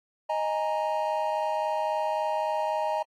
triangle chord, D# suspended fourth, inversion none, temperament just, 622.3 / 829.7 / 933.4 Hz, D#5 / G#5 / A#5, 0 / -2 / +2 cents, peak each -27 / -29 / -28 dBFS, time 0.29-3.03 s, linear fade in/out 10 ms, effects AAC 48 kbps

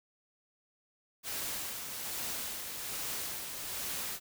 white noise with tremolo, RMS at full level -37 dBFS, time 1.23-4.2 s, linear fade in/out 50 ms, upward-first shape sine, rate 1.2 Hz, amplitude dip 40%, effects none

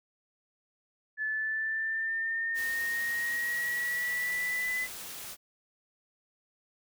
sine exponential sweep, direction up, 1730 to 2012 Hz, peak -29 dBFS, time 1.17-4.88 s, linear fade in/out 50 ms
white noise, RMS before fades -42 dBFS, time 2.54-5.37 s, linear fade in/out 50 ms
effects none

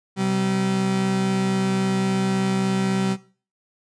35% pulse tone pair together, 128.01 / 191.8 Hz, C3 / G3, -37 / -37 cents, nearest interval perfect fifth, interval 700 cents, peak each -27 / -19 dBFS, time 0.16-3.17 s, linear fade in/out 50 ms, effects noise-tail reverb RT60 0.4 s tail -18 dB re dry + resampled to 22050 Hz

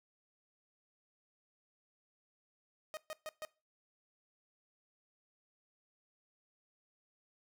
sawtooth tone bursts, 622.3 Hz, D#5, in tune, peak -37 dBFS, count 4, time 2.94-3.45 s, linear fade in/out 0 ms, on 30 ms, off 130 ms, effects noise-tail reverb RT60 0.3 s tail -21 dB re dry

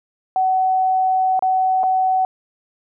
sine tone with dropouts, 752 Hz, F#5, 28 cents sharp, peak -14 dBFS, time 0.36-2.25 s, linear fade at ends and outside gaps 1 ms, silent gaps 1.393-1.424 / 1.833-1.837 s, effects none

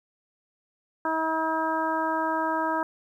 harmonic tone, 320 Hz, D#4, 49 cents sharp, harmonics 1 / 2 / 3 / 4 / 5, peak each -31 / -31 / -27 / -32 / -33 dBFS, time 1.05-2.83 s, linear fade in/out 2 ms, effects 10-bit

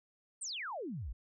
sine exponential sweep, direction down, 9250 to 46.15 Hz, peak -38 dBFS, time 0.41-1.13 s, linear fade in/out 10 ms, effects none

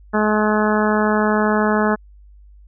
harmonic tone, 212.8 Hz, G#3, 42 cents sharp, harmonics 1 / 2 / 3 / 4 / 5 / 6 / 7 / 8, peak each -18 / -21 / -23 / -24 / -25 / -26 / -26 / -27 dBFS, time 0.13-1.96 s, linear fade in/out 20 ms, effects added 50 Hz sine -42 dBFS peak until 2.67 s

